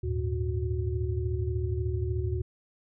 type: tone cluster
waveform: sine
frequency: 77 / 100.5 / 113.5 / 367.3 Hz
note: D#2 / G2 / A#2 / F#4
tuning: -17 / +44 / -46 / -13 cents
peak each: -30 / -34 / -32 / -35 dBFS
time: 0.03-2.42 s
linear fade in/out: 10 ms
effects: none